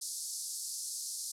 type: band-pass noise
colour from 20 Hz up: white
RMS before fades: -40 dBFS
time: 0.01-1.32 s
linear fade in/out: 10 ms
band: 4500 to 11000 Hz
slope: 48 dB/octave
effects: none